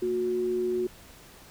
sine tone pair together, 229.9 / 364.4 Hz, A#3 / F#4, -24 / -26 cents, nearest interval minor sixth, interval 798 cents, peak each -36 / -25 dBFS, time 0.02-0.87 s, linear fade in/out 5 ms, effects pink hiss -51 dBFS RMS until 1.5 s

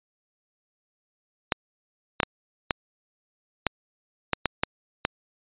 clicks, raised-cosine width 0.3 ms, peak -5 dBFS, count 9, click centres 1.522 / 2.202 / 2.232 / 2.708 / 3.667 / 4.333 / 4.457 / 4.635 / 5.051 s, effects resampled to 8000 Hz

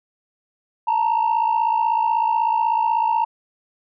sine tone pair together, 880 / 936.2 Hz, A5 / A#5, 0 / +7 cents, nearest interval minor second, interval 107 cents, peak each -18 / -17 dBFS, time 0.87-3.25 s, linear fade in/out 10 ms, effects tanh soft clip ceiling -13 dBFS

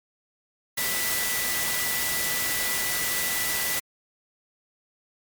sine tone in noise, 1975.5 Hz, B6, in tune, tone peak -31 dBFS, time 0.77-3.8 s, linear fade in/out 10 ms, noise white, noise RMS -27 dBFS, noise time 0.77-3.8 s, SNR -7 dB, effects MP3 96 kbps

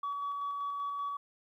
sine tone with tremolo, 1136 Hz, C#6, 42 cents sharp, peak -31 dBFS, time 0.03-1.17 s, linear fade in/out 5 ms, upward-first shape square, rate 5.2 Hz, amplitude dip 25%, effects tanh soft clip ceiling -30 dBFS + 12-bit

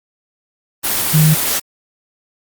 sine tone in noise, 155.56 Hz, D#3, in tune, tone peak -8 dBFS, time 1.13-1.35 s, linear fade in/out 20 ms, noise white, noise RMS -17 dBFS, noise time 0.83-1.6 s, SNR +6 dB, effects Opus 24 kbps

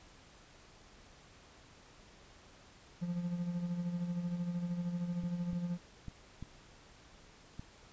triangle tone with tremolo, 174.61 Hz, F3, in tune, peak -30 dBFS, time 3.01-5.78 s, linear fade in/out 20 ms, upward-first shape sine, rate 13 Hz, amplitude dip 55%
clicks, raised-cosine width 5 ms, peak -31 dBFS, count 5, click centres 5.237 / 5.531 / 6.083 / 6.426 / 7.595 s
effects pink hiss -59 dBFS RMS until 7.92 s + resampled to 16000 Hz

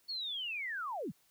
sine linear sweep, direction down, 4444 to 109 Hz, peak -36 dBFS, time 0.08-1.12 s, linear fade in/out 20 ms, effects white hiss -70 dBFS RMS until 1.3 s

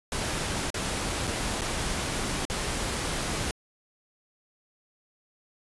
pink noise with dropouts, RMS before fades -30 dBFS, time 0.12-3.51 s, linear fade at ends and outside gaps 1 ms, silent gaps 0.703-0.743 / 1.271-1.275 / 1.61-1.617 / 2.452-2.499 s, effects resampled to 24000 Hz

